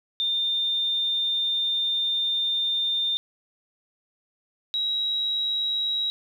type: tone pair in turn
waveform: sine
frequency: 3610 / 3852 Hz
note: A7 / B7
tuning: +44 / -44 cents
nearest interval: minor second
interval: 112 cents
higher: second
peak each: -22 / -23 dBFS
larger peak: first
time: 0.2-3.17 / 4.74-6.1 s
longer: first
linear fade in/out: 0 ms
effects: 9-bit